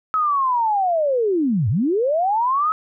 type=linear two-way sweep; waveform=sine; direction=down then up; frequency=1292 to 92.5 to 1292 Hz; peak=-16 dBFS; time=0.14-2.72 s; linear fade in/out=0 ms; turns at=1.69 s; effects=none